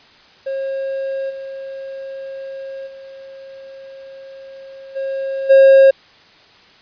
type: tone with level steps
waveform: triangle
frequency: 540 Hz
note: C#5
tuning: 45 cents flat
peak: -18 / -25 / -32 / -18 / -3 dBFS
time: 0.46-5.91 s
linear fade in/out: 10 ms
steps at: 1.29 / 2.86 / 4.95 / 5.49 s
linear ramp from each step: 20 ms
effects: white hiss -47 dBFS RMS until 6.81 s + resampled to 11025 Hz